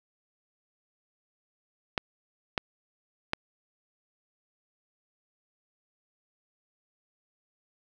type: clicks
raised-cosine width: 0.3 ms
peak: -10 dBFS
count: 3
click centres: 1.978 / 2.578 / 3.334 s
effects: none